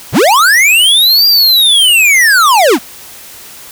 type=linear two-way sweep; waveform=square; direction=up then down; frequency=52.4 to 4825 to 193.2 Hz; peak=-5 dBFS; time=0.12-2.79 s; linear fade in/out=50 ms; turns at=1.27 s; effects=white hiss -32 dBFS RMS until 3.71 s